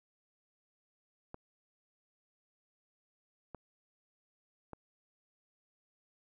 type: clicks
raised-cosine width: 1 ms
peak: -30 dBFS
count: 3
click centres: 1.344 / 3.547 / 4.733 s
effects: 12-bit